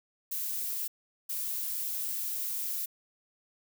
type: noise bursts at uneven times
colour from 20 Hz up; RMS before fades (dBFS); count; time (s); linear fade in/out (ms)
violet; -34; 2; 0.31-0.88 / 1.29-2.86; 10
effects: none